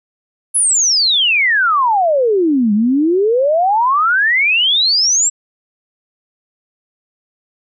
sine exponential two-way sweep, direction down then up, 10810 to 200.9 to 7750 Hz, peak -10 dBFS, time 0.54-5.3 s, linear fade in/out 20 ms, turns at 2.73 s, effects none

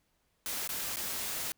white noise with dropouts, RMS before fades -36 dBFS, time 0.46-1.52 s, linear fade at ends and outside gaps 0 ms, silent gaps 0.675-0.691 / 0.959-0.969 s, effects pink hiss -75 dBFS RMS until 1.57 s

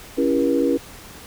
sine chord, C# diminished seventh, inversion none, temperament just, 277.2 / 332.6 / 399.1 / 479 Hz, C#4 / E4 / G4 / Bb4, 0 / +16 / +31 / +47 cents, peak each -20 / -22 / -26 / -21 dBFS, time 0.17-0.78 s, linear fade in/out 20 ms, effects pink hiss -41 dBFS RMS until 1.26 s

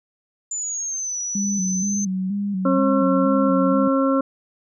sine linear two-way sweep, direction down then up, 7100 to 5860 to 6230 Hz, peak -24 dBFS, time 0.51-2.05 s, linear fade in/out 5 ms, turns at 1.2 s
sine tone with vibrato, 194.6 Hz, G3, 12 cents flat, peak -21 dBFS, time 1.35-3.88 s, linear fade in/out 5 ms, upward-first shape square, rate 2.1 Hz, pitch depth 64 cents each way
harmonic tone, 270 Hz, C#4, 45 cents flat, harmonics 1 / 2 / 4 / 5, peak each -18 / -21 / -27 / -26 dBFS, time 2.65-4.21 s, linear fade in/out 5 ms
effects none

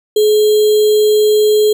sine tone with sample-and-hold, 425 Hz, G#4, 40 cents sharp, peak -7 dBFS, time 0.16-1.73 s, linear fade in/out 5 ms, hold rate 3675 Hz, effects none

